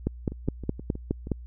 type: two click trains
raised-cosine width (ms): 3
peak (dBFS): -24 / -12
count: 7 / 7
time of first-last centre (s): 0.32-1.271 / 0.07-1.317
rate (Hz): 6.31 / 4.81
effects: added 60 Hz sine -39 dBFS peak until 1.46 s